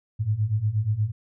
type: beating tone pair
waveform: sine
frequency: 102.2 / 110.6 Hz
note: G#2 / A2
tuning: -27 / +9 cents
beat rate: 8.4 Hz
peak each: -26 / -23 dBFS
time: 0.19-1.12 s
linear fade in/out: 20 ms
effects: none